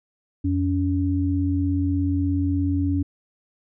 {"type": "tone pair together", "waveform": "sine", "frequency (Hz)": [88.32, 281.7], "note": ["F2", "C#4"], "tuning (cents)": [20, 28], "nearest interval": "octave + minor sixth", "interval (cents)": 2008, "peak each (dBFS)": -22, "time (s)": [0.44, 3.03], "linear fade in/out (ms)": 10, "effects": []}